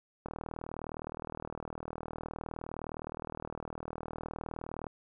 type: click train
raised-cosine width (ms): 1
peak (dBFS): -25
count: 183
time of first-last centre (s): 0.26-4.868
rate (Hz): 39.5
effects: none